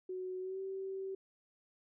sine tone with pitch glide, 370 to 384.6 Hz, F#4 to G4, 0 to -33 cents, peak -38 dBFS, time 0.09-1.15 s, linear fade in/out 5 ms, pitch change +67 cents, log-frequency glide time 0.4-0.6 s, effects none

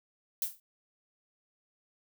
violet noise with exponential decay, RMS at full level -27 dBFS, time 0.42-0.6 s, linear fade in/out 2 ms, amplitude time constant 37 ms, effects none

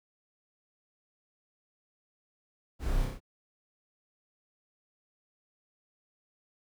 brown noise with echo, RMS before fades -34 dBFS, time 2.79-3.08 s, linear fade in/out 50 ms, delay 31 ms, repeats 4, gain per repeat -2 dB, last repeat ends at 3.204 s, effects none

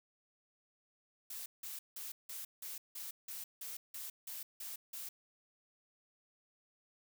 blue noise bursts, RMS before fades -45 dBFS, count 12, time 1.3-5.09 s, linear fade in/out 5 ms, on 160 ms, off 170 ms, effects none

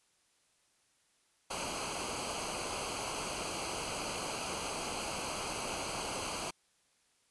pink noise with comb filter, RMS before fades -38 dBFS, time 1.5-6.51 s, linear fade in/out 10 ms, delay 0.55 ms, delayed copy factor -0.75, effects white hiss -72 dBFS RMS until 7.3 s + resampled to 24000 Hz

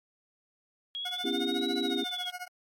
sine linear two-way sweep, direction up then down, 3277 to 3951 to 3277 Hz, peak -33 dBFS, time 0.95-2.3 s, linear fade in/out 0 ms, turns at 1.76 s
20% pulse tone with tremolo, 723 Hz, F#5, 40 cents flat, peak -29 dBFS, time 1.05-2.48 s, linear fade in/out 5 ms, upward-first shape triangle, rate 14 Hz, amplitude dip 100%
sine chord, C# half-diminished seventh, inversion third, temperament just, 249.5 / 277.2 / 332.6 / 399.1 Hz, B3 / C#4 / E4 / G4, +18 / 0 / +16 / +31 cents, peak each -34 dBFS, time 1.24-2.04 s, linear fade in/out 10 ms
effects MP3 64 kbps

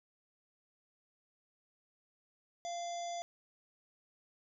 harmonic tone with a mistuned harmonic, 691 Hz, F5, 19 cents flat, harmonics 1 / 3 / 5 / 7 / 9 / 10, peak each -38 / -54 / -51 / -56 / -52 / -53 dBFS, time 2.65-3.22 s, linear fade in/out 0 ms, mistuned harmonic 9, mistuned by -47 cents, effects none

